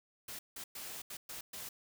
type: noise bursts at uneven times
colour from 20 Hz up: white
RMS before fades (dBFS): -45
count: 6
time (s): 0.28-0.39 / 0.56-0.64 / 0.75-1.02 / 1.1-1.17 / 1.29-1.41 / 1.53-1.69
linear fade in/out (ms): 5
effects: none